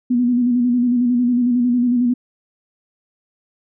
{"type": "tone with vibrato", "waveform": "sine", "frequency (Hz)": 244.3, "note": "B3", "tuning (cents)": -19, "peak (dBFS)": -13, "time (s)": [0.1, 2.14], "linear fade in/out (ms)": 10, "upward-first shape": "square", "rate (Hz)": 11, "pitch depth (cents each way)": 37, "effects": []}